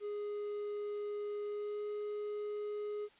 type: tone with pitch glide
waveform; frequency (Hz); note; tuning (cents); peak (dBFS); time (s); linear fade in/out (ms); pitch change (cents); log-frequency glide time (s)
triangle; 414.2 to 417.3; G#4 to G#4; -5 to +8; -35; 0-3.09; 50; +13; 1.45-1.85
effects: white hiss -64 dBFS RMS until 3.19 s + resampled to 8000 Hz